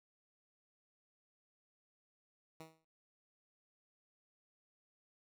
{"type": "tone with exponential decay", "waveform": "10% pulse", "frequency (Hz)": 160.3, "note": "E3", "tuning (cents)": -48, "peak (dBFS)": -39, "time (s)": [2.6, 2.85], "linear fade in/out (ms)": 2, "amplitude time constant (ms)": 53, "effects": []}